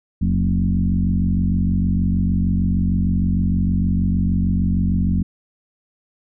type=tone with frequency modulation; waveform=sine; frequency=130.81 Hz; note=C3; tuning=in tune; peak=-15 dBFS; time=0.21-5.23 s; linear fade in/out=10 ms; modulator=46.5 Hz; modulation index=2.2; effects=none